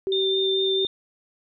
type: tone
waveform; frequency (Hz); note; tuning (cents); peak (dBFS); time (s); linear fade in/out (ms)
sine; 384.6; G4; -33; -22; 0.07-0.85; 0
type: tone with vibrato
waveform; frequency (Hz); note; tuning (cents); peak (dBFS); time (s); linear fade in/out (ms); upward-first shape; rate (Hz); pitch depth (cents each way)
sine; 3600; A7; +39; -23; 0.12-0.87; 2; sine; 4.5; 12
effects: none